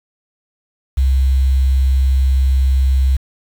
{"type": "tone with quantisation", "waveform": "sine", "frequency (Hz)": 66.2, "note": "C2", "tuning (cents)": 21, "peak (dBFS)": -10, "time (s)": [0.97, 3.17], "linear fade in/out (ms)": 10, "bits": 6, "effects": []}